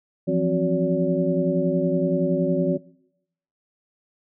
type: tone cluster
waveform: sine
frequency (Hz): 169.2 / 179.9 / 263.6 / 366.9 / 571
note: E3 / F#3 / C4 / F#4 / D5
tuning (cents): +45 / -48 / +13 / -15 / -49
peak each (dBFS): -25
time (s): 0.27-2.78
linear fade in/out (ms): 20
effects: noise-tail reverb RT60 0.8 s tail -22 dB re dry